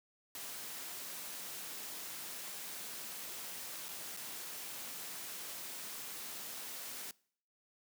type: noise with dropouts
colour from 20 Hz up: white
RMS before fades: -45 dBFS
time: 0.35-7.11 s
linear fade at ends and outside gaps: 1 ms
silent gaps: 3.884-3.888 / 4.166-4.172 s
effects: noise-tail reverb RT60 0.6 s tail -24 dB re dry + high-pass 150 Hz 12 dB/octave